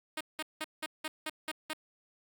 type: tone bursts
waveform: 5% pulse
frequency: 311.1 Hz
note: D#4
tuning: in tune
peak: -23 dBFS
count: 8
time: 0.17-1.734 s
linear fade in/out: 5 ms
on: 38 ms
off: 180 ms
effects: none